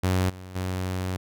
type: tone with level steps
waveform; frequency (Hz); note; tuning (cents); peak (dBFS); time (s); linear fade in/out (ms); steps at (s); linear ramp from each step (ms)
sawtooth; 92.5; F#2; 0; -17 / -35 / -23; 0.03-1.17; 10; 0.29 / 0.55; 10
effects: none